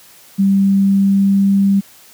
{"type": "tone with pitch glide", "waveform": "sine", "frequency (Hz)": [196, 197.25], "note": ["G3", "G3"], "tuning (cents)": [0, 11], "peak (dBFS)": -9, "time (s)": [0.38, 1.81], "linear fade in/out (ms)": 20, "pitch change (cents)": 11, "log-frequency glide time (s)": [0.62, 1.54], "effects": ["white hiss -44 dBFS RMS until 2.13 s", "high-pass 80 Hz 12 dB/octave"]}